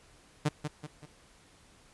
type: tone with echo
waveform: sawtooth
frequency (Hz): 150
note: D3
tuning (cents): +37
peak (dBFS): -21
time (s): 0.45-0.49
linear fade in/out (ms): 10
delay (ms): 190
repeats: 3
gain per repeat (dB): -7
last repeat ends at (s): 1.06
effects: pink hiss -60 dBFS RMS until 1.93 s + resampled to 24000 Hz